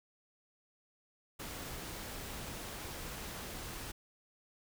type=noise; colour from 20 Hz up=pink; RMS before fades=-44 dBFS; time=1.39-3.92 s; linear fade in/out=10 ms; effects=none